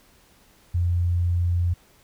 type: tone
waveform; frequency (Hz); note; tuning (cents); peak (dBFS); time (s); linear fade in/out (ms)
sine; 87.31; F2; 0; -19; 0.74-1.74; 10
effects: pink hiss -57 dBFS RMS until 2.03 s